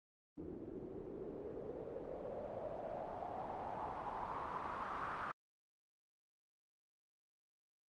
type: noise with low-pass filter sweep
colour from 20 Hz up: white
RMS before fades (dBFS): -45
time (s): 0.37-5.32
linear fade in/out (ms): 10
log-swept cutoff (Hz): 320 to 1300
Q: 4
effects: Opus 32 kbps